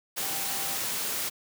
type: tone in noise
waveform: sine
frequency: 784 Hz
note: G5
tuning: in tune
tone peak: -41 dBFS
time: 0.21-0.77 s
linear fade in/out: 20 ms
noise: white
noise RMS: -31 dBFS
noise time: 0.16-1.3 s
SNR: -13 dB
effects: high-pass 100 Hz 12 dB/octave